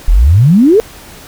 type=exponential sweep; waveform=sine; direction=up; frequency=36.87 to 466.2 Hz; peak=-3 dBFS; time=0.08-0.8 s; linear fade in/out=0 ms; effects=pink hiss -34 dBFS RMS until 1.27 s